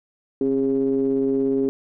triangle ring-modulated tone, 69.3 Hz, C#2, in tune, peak -13 dBFS, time 0.41-1.69 s, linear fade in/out 0 ms, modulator 338 Hz, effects none

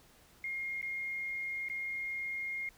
sine tone with dropouts, 2134 Hz, C7, 34 cents sharp, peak -35 dBFS, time 0.44-2.69 s, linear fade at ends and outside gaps 2 ms, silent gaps 0.815-0.827 / 1.686-1.698 s, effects pink hiss -62 dBFS RMS until 2.77 s

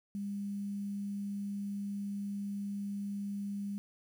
sine tone with quantisation, 201.3 Hz, G3, 46 cents sharp, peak -35 dBFS, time 0.15-3.78 s, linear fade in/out 0 ms, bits 10, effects none

